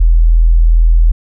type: tone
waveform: sine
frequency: 41.2 Hz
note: E1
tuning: in tune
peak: -4 dBFS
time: 0-1.12 s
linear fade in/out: 10 ms
effects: none